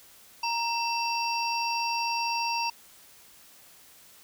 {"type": "harmonic tone with a mistuned harmonic", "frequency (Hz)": 932.3, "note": "A#5", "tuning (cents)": 0, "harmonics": [1, 3, 5, 6], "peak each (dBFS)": [-28, -33, -35, -36], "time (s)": [0.43, 2.7], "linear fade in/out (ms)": 5, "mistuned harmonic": 3, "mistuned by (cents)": -75, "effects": ["white hiss -54 dBFS RMS until 4.23 s"]}